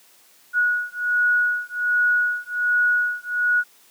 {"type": "beating tone pair", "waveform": "sine", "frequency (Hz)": [1458, 1459.3], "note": ["F#6", "F#6"], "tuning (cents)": [-26, -24], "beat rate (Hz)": 1.3, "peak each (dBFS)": -21, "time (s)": [0.53, 3.64], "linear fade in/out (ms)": 50, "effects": ["white hiss -54 dBFS RMS until 3.9 s", "high-pass 200 Hz 12 dB/octave"]}